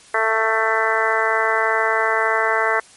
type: harmonic tone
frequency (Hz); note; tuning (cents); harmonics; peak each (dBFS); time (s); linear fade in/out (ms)
222.1; A3; +16; 2 / 3 / 4 / 5 / 6 / 7 / 8 / 9; -24 / -24 / -24 / -24 / -24 / -24 / -24 / -24; 0.14-2.8; 5
effects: white hiss -47 dBFS RMS until 2.96 s + MP3 48 kbps